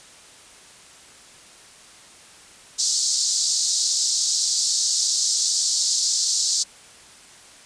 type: band-pass noise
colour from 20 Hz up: pink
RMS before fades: -22 dBFS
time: 2.78-6.64 s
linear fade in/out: 20 ms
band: 4300 to 8000 Hz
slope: 48 dB/octave
effects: white hiss -47 dBFS RMS until 7.65 s + resampled to 22050 Hz

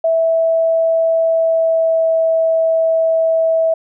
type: tone with pitch glide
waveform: sine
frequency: 655 to 650.9 Hz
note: E5 to E5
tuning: -11 to -22 cents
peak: -11 dBFS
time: 0.04-3.74 s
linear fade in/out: 5 ms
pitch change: -11 cents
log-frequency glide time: 1.23-2.12 s
effects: none

